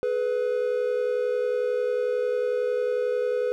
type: tone pair together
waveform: triangle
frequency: 424.6 / 495.7 Hz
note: G#4 / B4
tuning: +38 / +6 cents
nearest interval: minor third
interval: 268 cents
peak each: -26 / -22 dBFS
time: 0.03-3.52 s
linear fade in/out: 0 ms
effects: none